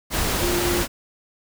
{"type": "tone in noise", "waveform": "sine", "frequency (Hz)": 350, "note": "F4", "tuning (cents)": 4, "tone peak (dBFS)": -23, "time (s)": [0.4, 0.85], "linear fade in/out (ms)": 50, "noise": "pink", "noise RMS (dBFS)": -23, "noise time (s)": [0.1, 0.88], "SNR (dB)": -3, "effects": []}